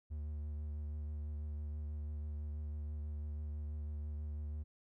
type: tone with vibrato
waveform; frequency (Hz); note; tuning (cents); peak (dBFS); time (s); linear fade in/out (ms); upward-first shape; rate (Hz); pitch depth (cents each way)
triangle; 74.7; D2; +30; -37; 0.1-4.64; 20; triangle; 6.1; 27
effects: none